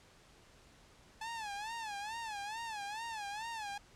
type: tone with vibrato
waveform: sawtooth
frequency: 863 Hz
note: A5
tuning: 34 cents flat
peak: -36 dBFS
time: 1.21-3.78 s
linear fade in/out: 5 ms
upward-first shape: sine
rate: 2.3 Hz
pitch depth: 130 cents each way
effects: pink hiss -62 dBFS RMS until 3.95 s + low-pass 8000 Hz 12 dB/octave